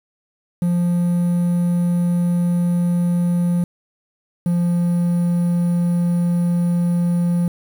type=tone pair in turn; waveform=triangle; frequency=174.61 / 173.72 Hz; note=F3 / F3; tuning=0 / -9 cents; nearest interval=unison; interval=9 cents; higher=first; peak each=-13 dBFS; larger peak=neither; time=0.62-3.64 / 4.46-7.48 s; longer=neither; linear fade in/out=2 ms; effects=7-bit